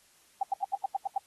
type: tone bursts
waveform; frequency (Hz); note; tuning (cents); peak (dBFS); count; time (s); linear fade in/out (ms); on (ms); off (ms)
sine; 784; G5; 0; -24; 8; 0.41-1.181; 5; 22; 85
effects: white hiss -63 dBFS RMS until 1.26 s + AAC 32 kbps